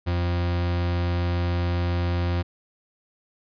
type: tone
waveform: 40% pulse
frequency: 87.31 Hz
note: F2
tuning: in tune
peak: -21 dBFS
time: 0.06-2.43 s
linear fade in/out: 20 ms
effects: resampled to 11025 Hz